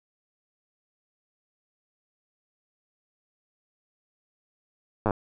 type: slowing click train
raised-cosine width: 1 ms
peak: -10 dBFS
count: 6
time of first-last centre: 5.06-5.108 s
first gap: 9 ms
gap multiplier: 1.03
effects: none